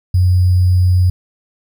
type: tone with sample-and-hold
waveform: sine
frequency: 90.8 Hz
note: F#2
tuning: 32 cents flat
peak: -8 dBFS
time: 0.14-1.1 s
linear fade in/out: 5 ms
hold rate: 4900 Hz
effects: none